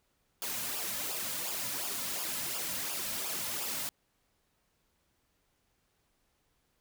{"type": "noise with flanger", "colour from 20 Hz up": "white", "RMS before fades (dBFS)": -36, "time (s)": [0.42, 3.89], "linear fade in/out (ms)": 0, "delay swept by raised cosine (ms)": [0.49, 2.69], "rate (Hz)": 2.8, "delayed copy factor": -0.65, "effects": ["pink hiss -75 dBFS RMS until 6.8 s"]}